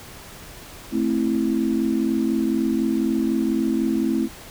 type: chord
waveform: sine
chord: A minor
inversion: none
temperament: just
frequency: 220 / 264 / 330 Hz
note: A3 / C4 / E4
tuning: 0 / +16 / +2 cents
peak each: -23 dBFS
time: 0.91-4.29 s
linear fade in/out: 50 ms
effects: pink hiss -41 dBFS RMS until 4.5 s